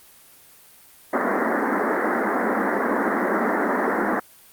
pink band-pass noise, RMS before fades -22 dBFS, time 1.13-4.2 s, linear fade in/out 5 ms, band 200 to 2000 Hz, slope 96 dB/octave, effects white hiss -50 dBFS RMS until 4.52 s + Opus 32 kbps

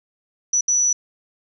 sine tone bursts at uneven times, 5920 Hz, F#8, in tune, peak -15 dBFS, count 2, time 0.53-0.61 / 0.68-0.93 s, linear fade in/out 5 ms, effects none

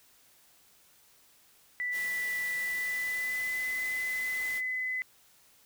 sine tone with pitch glide, 1975.5 to 2019 Hz, B6 to B6, 0 to +38 cents, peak -30 dBFS, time 1.8-5.02 s, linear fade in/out 0 ms, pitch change +38 cents, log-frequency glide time 2.54-3.68 s
white noise, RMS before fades -44 dBFS, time 1.91-4.62 s, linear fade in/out 50 ms
effects white hiss -62 dBFS RMS until 5.65 s

